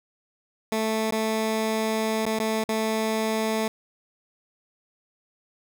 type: tone with dropouts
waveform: 15% pulse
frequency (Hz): 220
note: A3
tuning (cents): 0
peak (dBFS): -17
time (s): 0.72-3.68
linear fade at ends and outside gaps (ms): 2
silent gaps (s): 1.108-1.123 / 2.254-2.264 / 2.389-2.399 / 2.639-2.689
effects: none